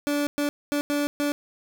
30% pulse tone bursts at uneven times, 290 Hz, D4, 22 cents flat, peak -20 dBFS, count 5, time 0.07-0.27 / 0.38-0.49 / 0.72-0.81 / 0.9-1.07 / 1.2-1.32 s, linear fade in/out 0 ms, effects none

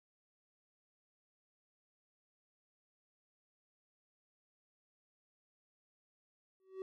triangle tone with exponential growth, 379.7 Hz, F#4, 45 cents sharp, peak -35 dBFS, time 6.6-6.82 s, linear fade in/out 1 ms, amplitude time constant 47 ms, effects none

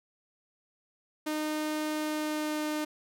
sawtooth tone with pitch glide, 306.6 to 304.1 Hz, D#4 to D#4, -25 to -40 cents, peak -26 dBFS, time 1.26-2.85 s, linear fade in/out 10 ms, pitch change -15 cents, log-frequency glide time 1.92-2.62 s, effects none

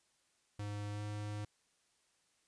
square tone with pitch glide, 103.3 to 104.5 Hz, G#2 to G#2, -9 to +11 cents, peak -40 dBFS, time 0.59-1.45 s, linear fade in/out 5 ms, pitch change +20 cents, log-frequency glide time 0.91-1.02 s, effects white hiss -75 dBFS RMS until 2.47 s + resampled to 22050 Hz

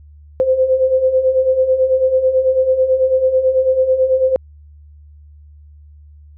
sine beating tone pair, 513 / 522.1 Hz, C5 / C5, -34 / -4 cents, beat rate 9.1 Hz, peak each -18 / -12 dBFS, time 0.4-4.36 s, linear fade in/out 0 ms, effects added 74 Hz sine -39 dBFS peak until 6.37 s

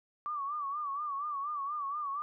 sine tone with vibrato, 1155 Hz, D6, 29 cents flat, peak -33 dBFS, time 0.26-2.22 s, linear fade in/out 0 ms, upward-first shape sine, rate 4.2 Hz, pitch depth 92 cents each way, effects none

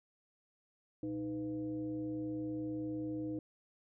sine tone with frequency modulation, 311.1 Hz, D#4, in tune, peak -36 dBFS, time 1.03-3.39 s, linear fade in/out 2 ms, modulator 189 Hz, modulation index 0.65, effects none

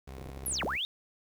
sawtooth tone with vibrato, 66.7 Hz, C2, 34 cents sharp, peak -38 dBFS, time 0.07-0.77 s, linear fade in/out 10 ms, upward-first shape sine, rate 19 Hz, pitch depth 71 cents each way
clicks, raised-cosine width 2 ms, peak -31 dBFS, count 8, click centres 0.184 / 0.217 / 0.262 / 0.293 / 0.373 / 0.434 / 0.482 / 0.523 s
sine linear two-way sweep, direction down then up, 11730 to 114.5 to 3786 Hz, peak -30 dBFS, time 0.46-0.85 s, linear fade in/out 0 ms, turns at 0.64 s
effects 9-bit

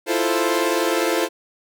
sawtooth chord, F major seventh, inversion third, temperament equal, 329.6 / 349.2 / 440 / 523.3 Hz, E4 / F4 / A4 / C5, 0 / 0 / 0 / 0 cents, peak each -20 dBFS, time 0.06-1.29 s, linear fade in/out 50 ms, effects none

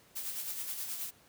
blue noise with tremolo, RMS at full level -37 dBFS, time 0.15-1.11 s, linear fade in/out 20 ms, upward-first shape sine, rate 9.4 Hz, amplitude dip 45%, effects pink hiss -62 dBFS RMS until 1.28 s + high-pass 80 Hz 12 dB/octave

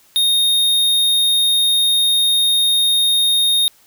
square tone, 3700 Hz, A#7, 14 cents flat, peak -13 dBFS, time 0.16-3.68 s, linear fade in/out 0 ms, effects white hiss -52 dBFS RMS until 3.86 s

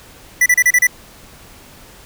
square tone bursts, 1975.5 Hz, B6, in tune, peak -9 dBFS, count 6, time 0.41-0.87 s, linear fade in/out 5 ms, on 50 ms, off 32 ms, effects pink hiss -42 dBFS RMS until 2.05 s

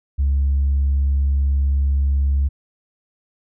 sine tone, 69.3 Hz, C#2, in tune, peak -13 dBFS, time 0.18-2.49 s, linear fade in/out 20 ms, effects tanh soft clip ceiling -12 dBFS

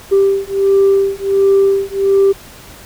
sine beating tone pair, 392 / 393.4 Hz, G4 / G4, 0 / +6 cents, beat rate 1.4 Hz, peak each -11 dBFS, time 0.11-2.33 s, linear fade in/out 20 ms, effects tanh soft clip ceiling -4 dBFS + pink hiss -37 dBFS RMS until 2.85 s

